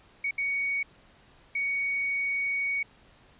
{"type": "tone bursts at uneven times", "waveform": "sine", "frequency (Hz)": 2237, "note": "C#7", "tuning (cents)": 15, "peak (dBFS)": -26, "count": 3, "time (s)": [[0.24, 0.31], [0.38, 0.83], [1.55, 2.83]], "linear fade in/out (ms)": 5, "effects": ["pink hiss -58 dBFS RMS until 3.39 s", "resampled to 8000 Hz"]}